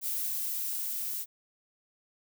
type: noise with level ramp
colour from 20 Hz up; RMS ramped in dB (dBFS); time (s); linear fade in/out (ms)
violet; -32 to -35; 0.01-1.26; 50
effects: none